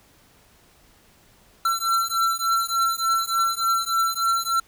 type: beating tone pair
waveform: square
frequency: 1348 / 1351.4 Hz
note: E6 / E6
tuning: +38 / +43 cents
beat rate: 3.4 Hz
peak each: -24 dBFS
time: 1.65-4.6 s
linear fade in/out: 5 ms
effects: pink hiss -56 dBFS RMS until 4.67 s